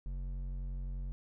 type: tone with hard clipping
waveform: sine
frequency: 45.79 Hz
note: F#1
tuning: 17 cents flat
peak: -38 dBFS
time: 0.06-1.12 s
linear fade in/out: 0 ms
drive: 8 dB
effects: none